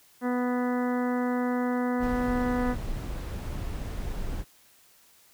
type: harmonic tone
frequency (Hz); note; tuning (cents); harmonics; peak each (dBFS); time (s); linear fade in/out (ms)
247.3; B3; +3; 1 / 2 / 3 / 4 / 5 / 6 / 7 / 8; -26 / -32 / -36 / -38 / -40 / -42 / -43 / -44; 0.21-2.76; 50
type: noise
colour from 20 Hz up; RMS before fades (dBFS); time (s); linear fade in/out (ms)
brown; -33; 1.99-4.45; 50
effects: white hiss -59 dBFS RMS until 5.33 s